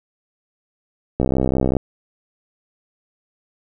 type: click train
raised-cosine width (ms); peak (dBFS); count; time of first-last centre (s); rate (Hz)
2; -5; 38; 1.2-1.767; 65.2
effects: none